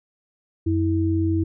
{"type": "tone pair together", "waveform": "sine", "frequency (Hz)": [91.17, 324.9], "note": ["F#2", "E4"], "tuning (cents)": [-25, -25], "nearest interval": "octave + minor seventh", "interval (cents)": 2200, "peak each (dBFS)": -21, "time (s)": [0.66, 1.44], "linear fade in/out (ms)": 10, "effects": []}